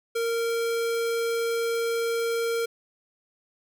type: tone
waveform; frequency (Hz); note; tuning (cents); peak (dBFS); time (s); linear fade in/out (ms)
square; 462.4; A#4; -14; -25; 0.15-2.66; 10
effects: none